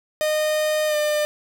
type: tone with pitch glide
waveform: 45% pulse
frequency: 614 to 600.7 Hz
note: D#5 to D5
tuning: -23 to +39 cents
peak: -19 dBFS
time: 0.21-1.25 s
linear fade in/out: 0 ms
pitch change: -38 cents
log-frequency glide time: 0.87-0.96 s
effects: none